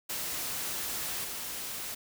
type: noise with level steps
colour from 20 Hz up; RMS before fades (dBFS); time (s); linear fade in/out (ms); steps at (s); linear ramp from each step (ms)
white; -35 / -38; 0.09-1.95; 10; 1.24; 5
effects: none